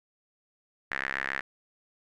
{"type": "tone with band-pass filter", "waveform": "sawtooth", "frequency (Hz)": 67.4, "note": "C#2", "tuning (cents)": -48, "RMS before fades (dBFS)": -33, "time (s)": [0.91, 1.41], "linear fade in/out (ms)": 5, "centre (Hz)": 1800, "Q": 5.5, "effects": []}